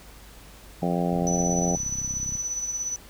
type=harmonic tone; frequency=87.31 Hz; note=F2; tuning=in tune; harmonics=2 / 3 / 4 / 5 / 6 / 7 / 8 / 9; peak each=-25 / -31 / -33 / -33 / -34 / -33 / -33 / -33 dBFS; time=0.82-1.76 s; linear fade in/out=5 ms
type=click train; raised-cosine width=5 ms; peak=-25 dBFS; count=41; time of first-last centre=1.13-2.353 s; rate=32.7 Hz
type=tone with tremolo; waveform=sine; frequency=5970 Hz; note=F#8; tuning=15 cents sharp; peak=-25 dBFS; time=1.27-2.96 s; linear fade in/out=0 ms; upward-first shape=sine; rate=17 Hz; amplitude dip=50%
effects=added 50 Hz sine -49 dBFS peak until 3.09 s + pink hiss -49 dBFS RMS until 3.09 s